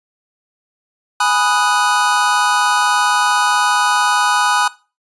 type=chord; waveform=square; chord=G# minor seventh; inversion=none; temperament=equal; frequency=830.6 / 987.8 / 1244.5 / 1480 Hz; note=G#5 / B5 / D#6 / F#6; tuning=0 / 0 / 0 / 0 cents; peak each=-19 dBFS; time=1.2-4.68 s; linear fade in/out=5 ms; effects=noise-tail reverb RT60 0.3 s tail -18 dB re dry + resampled to 24000 Hz